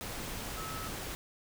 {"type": "tone in noise", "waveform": "sine", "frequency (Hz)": 1296, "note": "E6", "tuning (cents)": -30, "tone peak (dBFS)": -42, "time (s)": [0.57, 0.88], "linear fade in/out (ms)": 0, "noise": "pink", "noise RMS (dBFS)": -40, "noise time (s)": [0.01, 1.15], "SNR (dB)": -5, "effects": []}